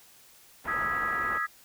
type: low-pass noise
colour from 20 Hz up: white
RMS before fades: -39 dBFS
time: 0.64-1.39 s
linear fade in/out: 20 ms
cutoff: 1700 Hz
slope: 24 dB/octave
type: chord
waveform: sine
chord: E major seventh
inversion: third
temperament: equal with one note detuned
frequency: 1244.5 / 1318.5 / 1661.2 / 1948.3 Hz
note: D#6 / E6 / G#6 / B6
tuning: 0 / 0 / 0 / -24 cents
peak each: -32 / -34 / -32 / -33 dBFS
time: 0.67-1.47 s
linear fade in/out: 20 ms
effects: white hiss -56 dBFS RMS until 1.64 s